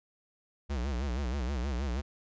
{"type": "tone with vibrato", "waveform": "square", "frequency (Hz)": 65.41, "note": "C2", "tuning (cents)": 0, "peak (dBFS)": -31, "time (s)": [0.69, 2.02], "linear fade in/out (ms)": 20, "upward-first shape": "sine", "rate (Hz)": 6.3, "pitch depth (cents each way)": 180, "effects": ["resampled to 16000 Hz"]}